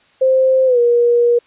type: tone with pitch glide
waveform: sine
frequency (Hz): 523.3 to 477.1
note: C5 to A#4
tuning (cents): 0 to +40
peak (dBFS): -9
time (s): 0.21-1.39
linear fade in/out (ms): 10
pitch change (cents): -160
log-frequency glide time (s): 0.66-0.79
effects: white hiss -53 dBFS RMS until 1.46 s + resampled to 8000 Hz